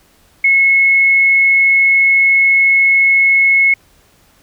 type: tone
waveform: sine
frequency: 2183 Hz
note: C#7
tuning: 27 cents flat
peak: -7 dBFS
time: 0.44-3.74 s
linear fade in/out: 5 ms
effects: pink hiss -51 dBFS RMS until 4.42 s